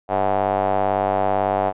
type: tone with band-pass filter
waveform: square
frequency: 49 Hz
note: G1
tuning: in tune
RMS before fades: -20 dBFS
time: 0.08-1.73 s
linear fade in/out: 50 ms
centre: 720 Hz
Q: 4
effects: resampled to 8000 Hz